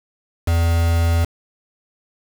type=tone with quantisation; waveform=triangle; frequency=84 Hz; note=E2; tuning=33 cents sharp; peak=-12 dBFS; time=0.47-1.25 s; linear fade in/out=10 ms; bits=4; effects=none